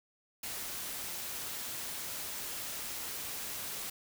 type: noise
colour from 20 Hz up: white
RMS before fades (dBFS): -40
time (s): 0.43-3.9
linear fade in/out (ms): 5
effects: none